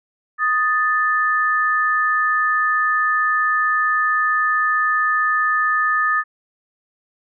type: tone pair together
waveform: sine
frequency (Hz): 1244.5 / 1760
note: D#6 / A6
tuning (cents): 0 / 0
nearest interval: tritone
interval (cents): 600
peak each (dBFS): -18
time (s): 0.38-6.24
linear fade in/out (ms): 50
effects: none